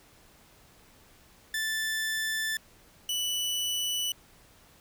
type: tone pair in turn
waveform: sawtooth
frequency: 1760 / 2968 Hz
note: A6 / F#7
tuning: 0 / +5 cents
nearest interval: major sixth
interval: 905 cents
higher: second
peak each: -25 dBFS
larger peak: neither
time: 1.54-2.57 / 3.09-4.12 s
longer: neither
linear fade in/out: 2 ms
effects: pink hiss -58 dBFS RMS until 4.8 s